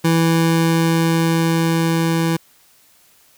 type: tone with level ramp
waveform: 25% pulse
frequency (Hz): 164.81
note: E3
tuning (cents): 0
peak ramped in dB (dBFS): -9 to -12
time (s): 0.04-2.37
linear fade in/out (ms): 10
effects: white hiss -53 dBFS RMS until 3.37 s

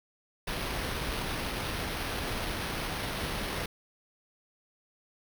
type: noise with sample-and-hold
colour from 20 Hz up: pink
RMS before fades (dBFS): -34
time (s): 0.47-3.66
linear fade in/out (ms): 5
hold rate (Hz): 7350
effects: none

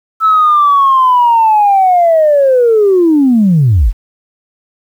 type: linear sweep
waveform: sine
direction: down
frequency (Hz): 1318.5 to 34.28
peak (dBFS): -4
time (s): 0.2-3.93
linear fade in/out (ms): 50
effects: tanh soft clip ceiling -1 dBFS + 7-bit

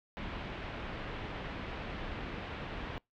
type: low-pass noise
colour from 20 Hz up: pink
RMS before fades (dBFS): -41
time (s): 0.17-2.98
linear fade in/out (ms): 0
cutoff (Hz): 3200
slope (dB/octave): 24
effects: noise-tail reverb RT60 0.2 s tail -26 dB re dry

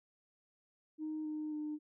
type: tone with pitch steps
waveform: sine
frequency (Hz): 310 / 306.1 / 302.2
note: D#4 / D#4 / D4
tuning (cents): -6 / -28 / +50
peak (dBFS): -36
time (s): 0.98-1.79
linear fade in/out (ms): 50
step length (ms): 270
effects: tanh soft clip ceiling -33 dBFS

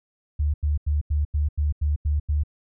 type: tone bursts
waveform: sine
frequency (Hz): 74.1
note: D2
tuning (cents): +16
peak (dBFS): -19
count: 9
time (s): 0.39-2.436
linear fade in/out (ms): 10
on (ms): 150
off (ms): 87
effects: none

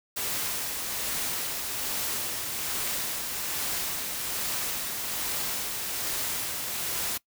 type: noise with tremolo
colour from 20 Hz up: white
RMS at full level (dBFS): -30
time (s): 0.16-7.18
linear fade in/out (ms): 10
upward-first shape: sine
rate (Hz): 1.2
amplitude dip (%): 30
effects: noise-tail reverb RT60 0.1 s tail -22 dB re dry

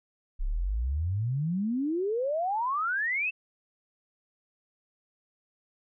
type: exponential sweep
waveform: sine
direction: up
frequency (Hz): 31 to 2700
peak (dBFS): -26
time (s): 0.39-3.31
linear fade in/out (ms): 20
effects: none

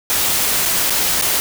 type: noise with dropouts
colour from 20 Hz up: white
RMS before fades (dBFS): -17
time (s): 0.1-1.4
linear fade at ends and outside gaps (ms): 0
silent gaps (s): 0.654-0.658 / 0.898-0.905 / 1.213-1.222
effects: none

